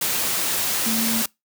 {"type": "tone in noise", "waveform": "sine", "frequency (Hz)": 226, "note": "A3", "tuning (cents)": 47, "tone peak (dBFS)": -23, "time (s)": [0.86, 1.22], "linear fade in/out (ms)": 5, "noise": "white", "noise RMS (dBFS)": -23, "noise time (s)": [0.01, 1.26], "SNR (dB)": -3, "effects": ["noise-tail reverb RT60 0.2 s tail -25 dB re dry", "high-pass 100 Hz 12 dB/octave"]}